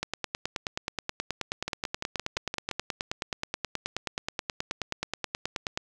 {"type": "two click trains", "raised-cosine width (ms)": 0.2, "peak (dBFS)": [-12, -14], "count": [55, 7], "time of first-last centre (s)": [[0.03, 5.775], [1.68, 2.713]], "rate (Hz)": [9.4, 5.81], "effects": []}